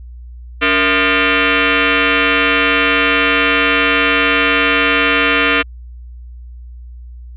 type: tone with frequency modulation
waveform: sine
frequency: 466.2 Hz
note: A#4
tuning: in tune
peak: -10 dBFS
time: 0.61-5.63 s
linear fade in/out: 20 ms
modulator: 376 Hz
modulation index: 7
effects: added 60 Hz sine -30 dBFS peak until 7.36 s